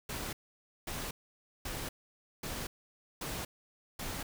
pink noise bursts, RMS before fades -39 dBFS, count 6, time 0.09-4.23 s, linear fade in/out 5 ms, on 240 ms, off 540 ms, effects none

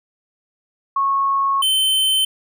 sine / square tone pair in turn, 1098 / 3080 Hz, C#6 / G7, -17 / -31 cents, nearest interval octave + tritone, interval 1786 cents, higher second, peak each -15 / -15 dBFS, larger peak neither, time 0.96-1.62 / 1.62-2.25 s, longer first, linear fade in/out 5 ms, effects none

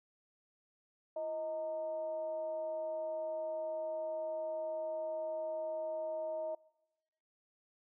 sine tone with frequency modulation, 630 Hz, D#5, 21 cents sharp, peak -35 dBFS, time 1.16-6.55 s, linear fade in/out 5 ms, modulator 289 Hz, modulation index 0.4, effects noise-tail reverb RT60 1.0 s tail -24 dB re dry + high-pass 400 Hz 12 dB/octave

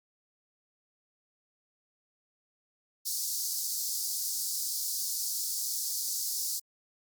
pink high-pass noise, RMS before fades -33 dBFS, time 3.05-6.6 s, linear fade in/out 20 ms, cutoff 4600 Hz, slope 48 dB/octave, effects Opus 48 kbps

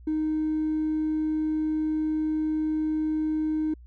sine tone with hard clipping, 310.4 Hz, D#4, 4 cents flat, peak -24 dBFS, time 0.07-3.74 s, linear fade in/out 5 ms, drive 1 dB, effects added 60 Hz sine -45 dBFS peak until 3.86 s

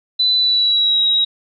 sine tone with pitch glide, 3997 to 3828 Hz, B7 to A#7, +20 to +45 cents, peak -12 dBFS, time 0.19-1.25 s, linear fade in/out 10 ms, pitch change -75 cents, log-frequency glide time 0.36-1.03 s, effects none

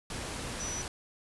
sine tone in noise, 5920 Hz, F#8, in tune, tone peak -36 dBFS, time 0.6-0.82 s, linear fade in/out 2 ms, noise pink, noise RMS -38 dBFS, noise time 0.1-0.88 s, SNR -1 dB, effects resampled to 24000 Hz

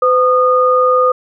sine tone pair together, 507.6 / 1226 Hz, B4 / D#6, +47 / -26 cents, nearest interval octave + minor third, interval 1527 cents, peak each -11 dBFS, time 0.02-1.12 s, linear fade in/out 5 ms, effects none

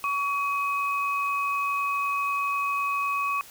sine tone pair together, 1128 / 2532 Hz, C#6 / D#7, +30 / +30 cents, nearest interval octave + major second, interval 1400 cents, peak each -25 / -30 dBFS, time 0.04-3.41 s, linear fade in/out 0 ms, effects white hiss -48 dBFS RMS until 3.5 s

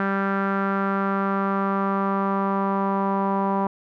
sawtooth tone with low-pass filter sweep, 196 Hz, G3, in tune, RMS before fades -23 dBFS, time 0-3.67 s, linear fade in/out 2 ms, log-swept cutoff 1500 to 970 Hz, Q 4.3, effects none

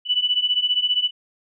sine beating tone pair, 2961 / 2976 Hz, F#7 / F#7, +1 / +9 cents, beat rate 15 Hz, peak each -22 / -20 dBFS, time 0.05-1.11 s, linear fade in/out 50 ms, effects none

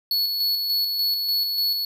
square tone with tremolo, 4400 Hz, C#8, 14 cents flat, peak -20 dBFS, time 0.11-1.85 s, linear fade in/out 2 ms, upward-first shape square, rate 3.4 Hz, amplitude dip 35%, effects none

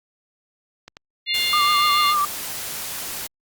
clicks, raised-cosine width 0.2 ms, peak -21 / -21 dBFS, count 2, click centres 0.88 / 0.969 s
harmonic tone, 703 Hz, F5, 11 cents sharp, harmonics 3 / 4 / 5 / 6, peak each -25 / -25 / -25 / -25 dBFS, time 1.26-2.15 s, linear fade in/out 50 ms
white noise, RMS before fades -30 dBFS, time 1.34-3.27 s, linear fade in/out 5 ms
sine tone with vibrato, 1188 Hz, D6, 20 cents sharp, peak -17 dBFS, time 1.53-2.25 s, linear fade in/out 2 ms, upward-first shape triangle, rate 7 Hz, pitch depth 54 cents each way
effects Opus 48 kbps

